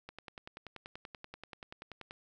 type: click train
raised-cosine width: 0.3 ms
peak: -29 dBFS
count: 22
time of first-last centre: 0.09-2.109 s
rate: 10.4 Hz
effects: none